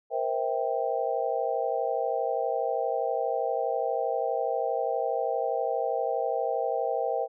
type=chord; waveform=sine; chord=C dominant seventh; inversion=third; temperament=just; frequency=470.9 / 523.3 / 654.1 / 784.9 Hz; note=Bb4 / C5 / E5 / G5; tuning=+18 / 0 / -14 / +2 cents; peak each=-31 dBFS; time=0.1-7.28 s; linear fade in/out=50 ms; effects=none